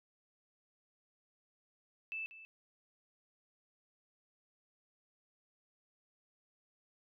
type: tone with echo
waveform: sine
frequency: 2637 Hz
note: E7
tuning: in tune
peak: -38 dBFS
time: 2.12-2.26 s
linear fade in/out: 0 ms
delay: 190 ms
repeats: 1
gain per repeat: -13 dB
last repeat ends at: 2.45 s
effects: none